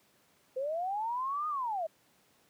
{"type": "linear two-way sweep", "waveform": "sine", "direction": "up then down", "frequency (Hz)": [502, 1244.5, 614], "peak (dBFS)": -31, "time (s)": [0.56, 1.87], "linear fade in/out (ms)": 10, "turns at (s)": 1.48, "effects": ["pink hiss -67 dBFS RMS until 2.49 s", "high-pass 150 Hz 12 dB/octave"]}